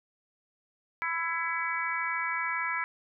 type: harmonic tone with a mistuned harmonic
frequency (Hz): 333.1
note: E4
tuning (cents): +18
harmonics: 3 / 4 / 5 / 6 / 7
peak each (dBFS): -35 / -35 / -35 / -35 / -35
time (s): 1.02-2.84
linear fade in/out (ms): 0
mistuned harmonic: 7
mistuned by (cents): -43
effects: none